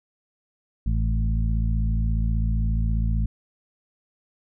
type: harmonic tone with a mistuned harmonic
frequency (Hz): 55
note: A1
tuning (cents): 0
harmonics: 1 / 2 / 3 / 4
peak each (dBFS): -21 / -27 / -31 / -33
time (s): 0.86-3.26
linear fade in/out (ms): 5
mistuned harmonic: 1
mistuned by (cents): -45
effects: none